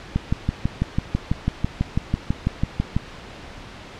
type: click train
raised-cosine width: 5 ms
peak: -7 dBFS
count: 18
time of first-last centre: 0.16-2.965 s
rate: 6.06 Hz
effects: pink hiss -39 dBFS RMS until 3.99 s + low-pass 4000 Hz 12 dB/octave